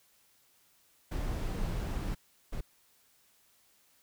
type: noise bursts at uneven times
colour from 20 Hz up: brown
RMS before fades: -34 dBFS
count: 2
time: 1.11-2.15 / 2.52-2.61 s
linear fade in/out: 10 ms
effects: white hiss -67 dBFS RMS until 4.02 s